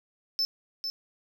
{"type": "tone with echo", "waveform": "triangle", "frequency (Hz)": 5274, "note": "E8", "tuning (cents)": 0, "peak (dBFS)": -23, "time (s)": [0.39, 0.45], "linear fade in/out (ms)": 0, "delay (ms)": 450, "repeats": 1, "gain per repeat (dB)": -6, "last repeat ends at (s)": 0.9, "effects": []}